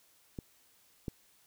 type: clicks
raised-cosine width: 3 ms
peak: -26 / -23 dBFS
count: 2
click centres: 0.388 / 1.082 s
effects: white hiss -66 dBFS RMS until 1.46 s